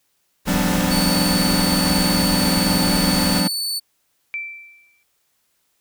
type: noise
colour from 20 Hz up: pink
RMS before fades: -25 dBFS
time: 0.45-3.43 s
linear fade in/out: 50 ms
type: chord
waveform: square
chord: G dominant seventh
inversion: third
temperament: equal with one note detuned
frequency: 174.61 / 196 / 252 / 293.7 Hz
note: F3 / G3 / B3 / D4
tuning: 0 / 0 / +35 / 0 cents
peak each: -23 / -23 / -26 / -26 dBFS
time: 0.47-3.48 s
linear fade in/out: 10 ms
type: tone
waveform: sawtooth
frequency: 4484 Hz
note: C#8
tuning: 19 cents sharp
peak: -19 dBFS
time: 0.9-3.8 s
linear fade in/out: 20 ms
type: tone with exponential decay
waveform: sine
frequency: 2337 Hz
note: D7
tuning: 9 cents flat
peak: -22 dBFS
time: 4.34-5.03 s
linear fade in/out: 0 ms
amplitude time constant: 150 ms
effects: white hiss -67 dBFS RMS until 5.8 s